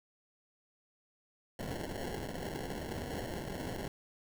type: noise with sample-and-hold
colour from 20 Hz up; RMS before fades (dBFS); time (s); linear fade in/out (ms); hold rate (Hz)
violet; -40; 1.59-3.88; 2; 1225
effects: none